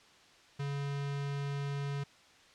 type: tone with notch filter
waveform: square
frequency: 141.2 Hz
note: C#3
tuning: 32 cents sharp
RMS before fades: -36 dBFS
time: 0.59-2.04 s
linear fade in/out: 10 ms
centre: 590 Hz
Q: 1.9
effects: white hiss -60 dBFS RMS until 2.54 s + low-pass 5000 Hz 12 dB/octave